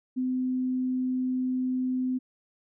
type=tone; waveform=sine; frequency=255.5 Hz; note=C4; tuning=41 cents flat; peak=-25 dBFS; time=0.16-2.19 s; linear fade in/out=20 ms; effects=none